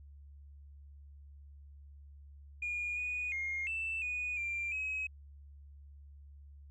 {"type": "tone with pitch steps", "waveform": "sine", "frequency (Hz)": [2433, 2468, 2135, 2659, 2475, 2374, 2550], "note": ["D#7", "D#7", "C7", "E7", "D#7", "D7", "D#7"], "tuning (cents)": [-39, -15, 34, 14, -10, 18, 42], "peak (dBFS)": -33, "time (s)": [2.62, 5.07], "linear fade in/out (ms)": 5, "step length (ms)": 350, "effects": ["tanh soft clip ceiling -30 dBFS", "added 71 Hz sine -51 dBFS peak until 6.7 s"]}